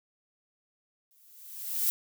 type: noise with exponential growth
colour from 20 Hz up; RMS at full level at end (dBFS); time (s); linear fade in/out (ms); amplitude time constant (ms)
violet; -25; 1.11-1.9; 0; 170
effects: none